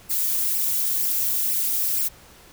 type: noise with flanger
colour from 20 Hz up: violet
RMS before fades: -23 dBFS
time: 0.09-2.09 s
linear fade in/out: 20 ms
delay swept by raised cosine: 0.37 to 5.87 ms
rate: 2.1 Hz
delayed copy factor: +0.85
effects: pink hiss -49 dBFS RMS until 2.52 s